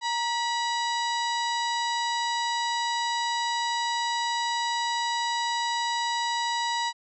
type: harmonic tone with a mistuned harmonic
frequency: 972 Hz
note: B5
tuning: 28 cents flat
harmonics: 1 / 2 / 3 / 4 / 5 / 6 / 7 / 8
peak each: -27 / -33 / -39 / -33 / -38 / -44 / -45 / -43 dBFS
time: 0.01-6.93 s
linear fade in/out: 50 ms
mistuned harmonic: 1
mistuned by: -64 cents
effects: none